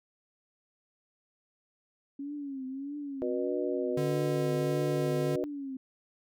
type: tone with vibrato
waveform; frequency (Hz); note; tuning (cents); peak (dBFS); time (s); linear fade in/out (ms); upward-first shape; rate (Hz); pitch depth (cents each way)
sine; 275.9; C#4; -8; -35; 2.19-5.77; 5; triangle; 1.6; 120
type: harmonic tone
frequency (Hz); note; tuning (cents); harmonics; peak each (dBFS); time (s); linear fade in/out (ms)
122; B2; -21; 3 / 4 / 5; -32 / -34 / -36; 3.22-5.44; 0
type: tone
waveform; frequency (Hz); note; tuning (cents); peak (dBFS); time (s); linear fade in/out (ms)
square; 146.5; D3; -4; -32; 3.97-5.36; 5
effects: none